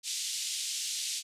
white band-pass noise, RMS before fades -35 dBFS, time 0.03-1.23 s, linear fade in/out 50 ms, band 2900 to 8200 Hz, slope 24 dB/octave, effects resampled to 32000 Hz

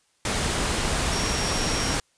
sine tone in noise, 5588 Hz, F8, in tune, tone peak -31 dBFS, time 1.12-1.95 s, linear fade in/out 2 ms, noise pink, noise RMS -25 dBFS, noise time 0.25-2 s, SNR -9 dB, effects white hiss -66 dBFS RMS until 2.17 s + resampled to 22050 Hz

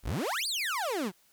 30% pulse exponential two-way sweep, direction up then down, 34.93 to 4900 to 166.3 Hz, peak -27 dBFS, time 0.03-1.12 s, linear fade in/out 50 ms, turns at 0.47 s, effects white hiss -65 dBFS RMS until 1.32 s

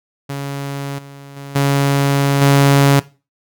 sawtooth tone with level steps, 139.8 Hz, C#3, 15 cents sharp, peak -18 / -30 / -25 / -8 / -4 dBFS, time 0.29-3 s, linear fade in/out 10 ms, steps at 0.98 / 1.36 / 1.55 / 2.41 s, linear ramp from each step 10 ms, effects noise-tail reverb RT60 0.3 s tail -18 dB re dry

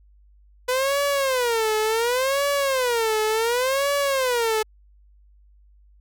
sawtooth tone with vibrato, 495.2 Hz, B4, 5 cents sharp, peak -16 dBFS, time 0.68-4.63 s, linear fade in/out 10 ms, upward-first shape sine, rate 0.69 Hz, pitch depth 240 cents each way, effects added 50 Hz sine -51 dBFS peak until 6 s

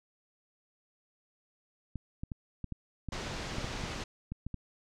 clicks, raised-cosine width 5 ms, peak -25 dBFS, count 12, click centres 1.957 / 2.235 / 2.318 / 2.643 / 2.723 / 3.087 / 3.584 / 3.644 / 3.838 / 4.32 / 4.466 / 4.543 s
pink low-pass noise, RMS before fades -39 dBFS, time 3.12-4.04 s, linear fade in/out 5 ms, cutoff 6400 Hz, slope 24 dB/octave
effects none

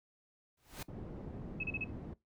pink noise with exponential growth, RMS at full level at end -40 dBFS, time 0.57-0.83 s, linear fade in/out 5 ms, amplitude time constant 56 ms
white low-pass noise, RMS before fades -45 dBFS, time 0.88-2.14 s, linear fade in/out 10 ms, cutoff 260 Hz, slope 12 dB/octave
sine tone bursts, 2579 Hz, E7, 39 cents flat, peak -35 dBFS, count 4, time 1.6-1.842 s, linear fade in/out 5 ms, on 35 ms, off 34 ms
effects noise-tail reverb RT60 0.2 s tail -21 dB re dry

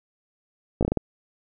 slowing click train, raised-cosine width 2 ms, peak -9 dBFS, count 6, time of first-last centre 0.81-0.973 s, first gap 17 ms, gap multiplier 1.33, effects none

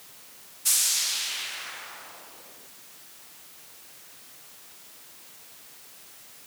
violet noise with low-pass filter sweep, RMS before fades -29 dBFS, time 0.65-2.68 s, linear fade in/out 20 ms, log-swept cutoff 9700 to 370 Hz, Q 1.1, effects white hiss -49 dBFS RMS until 6.46 s + high-pass 100 Hz 12 dB/octave

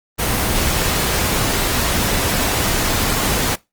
pink noise, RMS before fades -18 dBFS, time 0.18-3.56 s, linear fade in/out 20 ms, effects noise-tail reverb RT60 0.2 s tail -20 dB re dry + Opus 24 kbps

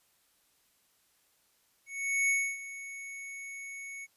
square tone with ADSR envelope, 2217 Hz, C#7, in tune, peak -25 dBFS, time 1.86-4.07 s, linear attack 430 ms, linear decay 280 ms, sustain -16 dB, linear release 34 ms, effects white hiss -70 dBFS RMS until 4.16 s + resampled to 32000 Hz

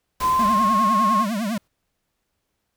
sine tone with pitch glide, 1027 to 1080.6 Hz, C6 to C#6, -33 to -44 cents, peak -16 dBFS, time 0.2-1.26 s, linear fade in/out 50 ms, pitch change +89 cents, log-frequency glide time 0.3-0.67 s
pink noise with exponential decay, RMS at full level -30 dBFS, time 0.2-1.68 s, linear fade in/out 5 ms, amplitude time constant 320 ms
square tone with vibrato, 214.6 Hz, A3, 43 cents flat, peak -23 dBFS, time 0.39-1.58 s, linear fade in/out 5 ms, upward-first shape triangle, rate 9.9 Hz, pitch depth 210 cents each way
effects pink hiss -75 dBFS RMS until 2.76 s

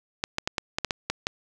clicks, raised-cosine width 0.2 ms, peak -8 dBFS, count 9, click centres 0.239 / 0.384 / 0.475 / 0.582 / 0.785 / 0.847 / 0.908 / 1.1 / 1.269 s, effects none

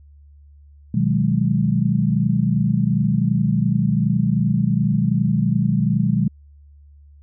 sine chord, G# minor seventh, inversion first, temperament equal with one note detuned, 123.97 / 155.56 / 185 / 207.7 Hz, B2 / D#3 / F#3 / G#3, +7 / 0 / 0 / 0 cents, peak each -21 dBFS, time 0.94-6.28 s, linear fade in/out 5 ms, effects added 72 Hz sine -44 dBFS peak until 7.22 s

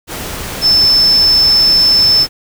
sine tone in noise, 5274 Hz, E8, in tune, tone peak -6 dBFS, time 0.61-2.27 s, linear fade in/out 50 ms, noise pink, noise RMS -23 dBFS, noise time 0.07-2.29 s, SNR +14 dB, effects none

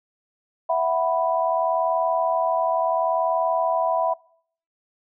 sine chord, E suspended second, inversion none, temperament equal, 659.3 / 740 / 987.8 Hz, E5 / F#5 / B5, 0 / 0 / 0 cents, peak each -21 / -25 / -24 dBFS, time 0.69-4.14 s, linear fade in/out 10 ms, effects noise-tail reverb RT60 0.6 s tail -24 dB re dry

